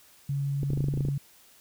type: tone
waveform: sine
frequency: 140 Hz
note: C#3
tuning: 18 cents sharp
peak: -26 dBFS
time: 0.29-1.18 s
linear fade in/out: 5 ms
type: clicks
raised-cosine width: 3 ms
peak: -19 dBFS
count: 12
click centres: 0.632 / 0.704 / 0.734 / 0.775 / 0.806 / 0.842 / 0.885 / 0.939 / 0.975 / 1.007 / 1.051 / 1.086 s
effects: white hiss -57 dBFS RMS until 1.6 s